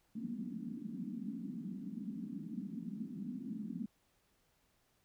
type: band-pass noise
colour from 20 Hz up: pink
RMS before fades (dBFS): -43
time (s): 0.15-3.86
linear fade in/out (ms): 5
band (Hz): 190 to 260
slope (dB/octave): 48
effects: pink hiss -75 dBFS RMS until 5.04 s